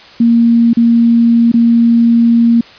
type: tone with dropouts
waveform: sine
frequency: 233.1 Hz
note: A#3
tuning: in tune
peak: -5 dBFS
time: 0.2-2.61 s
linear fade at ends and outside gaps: 5 ms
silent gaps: 0.733-0.77 / 1.518-1.539 s
effects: white hiss -37 dBFS RMS until 2.78 s + resampled to 11025 Hz

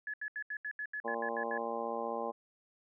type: tone bursts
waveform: sine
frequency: 1705 Hz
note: G#6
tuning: 45 cents sharp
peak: -36 dBFS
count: 11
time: 0.07-1.577 s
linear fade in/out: 2 ms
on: 67 ms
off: 77 ms
type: harmonic tone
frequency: 115.7 Hz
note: A#2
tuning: 13 cents flat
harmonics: 2 / 3 / 4 / 5 / 6 / 7 / 8 / 9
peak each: -45 / -46 / -40 / -40 / -46 / -40 / -51 / -42 dBFS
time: 1.04-2.32 s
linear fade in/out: 20 ms
effects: none

